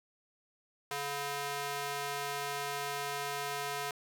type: tone with high-pass filter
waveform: square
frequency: 142.3 Hz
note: C#3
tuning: 46 cents sharp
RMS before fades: -37 dBFS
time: 0.91-3.91 s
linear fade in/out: 2 ms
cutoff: 670 Hz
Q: 0.81
effects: 9-bit